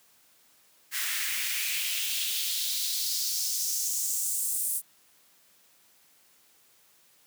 white noise with high-pass filter sweep, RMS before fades -30 dBFS, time 0.91-4.82 s, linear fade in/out 50 ms, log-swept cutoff 1700 to 9700 Hz, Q 2.5, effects white hiss -62 dBFS RMS until 7.26 s + high-pass 100 Hz 12 dB/octave

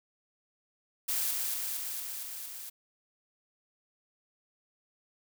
blue noise with echo, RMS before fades -31 dBFS, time 1.08-1.32 s, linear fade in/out 10 ms, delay 230 ms, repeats 6, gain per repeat -2 dB, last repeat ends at 2.7 s, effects none

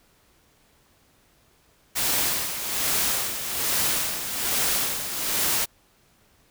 white noise with tremolo, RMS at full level -23 dBFS, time 1.95-5.66 s, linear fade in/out 20 ms, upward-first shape sine, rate 1.2 Hz, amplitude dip 60%, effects pink hiss -61 dBFS RMS until 6.5 s

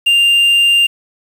triangle tone with quantisation, 2794 Hz, F7, in tune, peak -6 dBFS, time 0.06-0.87 s, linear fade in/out 10 ms, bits 6, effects none

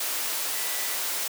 sine tone in noise, 1975.5 Hz, B6, in tune, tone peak -40 dBFS, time 0.54-0.95 s, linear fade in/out 5 ms, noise white, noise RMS -29 dBFS, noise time 0-1.28 s, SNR -14 dB, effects high-pass 400 Hz 12 dB/octave

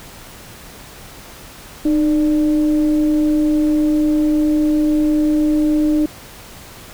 sine tone with frequency modulation, 304.8 Hz, D#4, 36 cents flat, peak -12 dBFS, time 1.85-6.06 s, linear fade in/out 5 ms, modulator 283 Hz, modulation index 0.35, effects pink hiss -38 dBFS RMS until 6.93 s

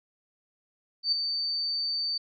sine tone with ADSR envelope, 4579 Hz, D8, 45 cents flat, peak -20 dBFS, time 1.03-2.18 s, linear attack 93 ms, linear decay 5 ms, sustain -7 dB, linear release 8 ms, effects none

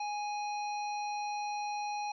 harmonic tone with a mistuned harmonic, 830 Hz, G#5, 1 cent flat, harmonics 1 / 3 / 5 / 7, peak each -34 / -44 / -48 / -51 dBFS, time 0-2.12 s, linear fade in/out 5 ms, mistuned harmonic 7, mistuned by -33 cents, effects none

